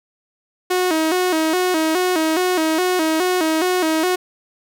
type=tone with vibrato; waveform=sawtooth; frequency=340.6 Hz; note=F4; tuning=43 cents flat; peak=-12 dBFS; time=0.7-4.16 s; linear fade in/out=10 ms; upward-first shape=square; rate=2.4 Hz; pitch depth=120 cents each way; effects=none